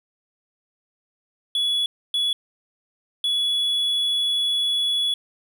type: tone bursts at uneven times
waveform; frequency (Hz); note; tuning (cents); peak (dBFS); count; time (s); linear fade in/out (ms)
triangle; 3393; G#7; +36; -18; 3; 1.55-1.86 / 2.14-2.33 / 3.24-5.14; 2
effects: none